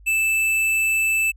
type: tone with tanh clipping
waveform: triangle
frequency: 2637 Hz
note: E7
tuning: in tune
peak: -19 dBFS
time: 0.06-1.32 s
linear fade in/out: 20 ms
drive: 18 dB
effects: added 50 Hz sine -44 dBFS peak until 1.36 s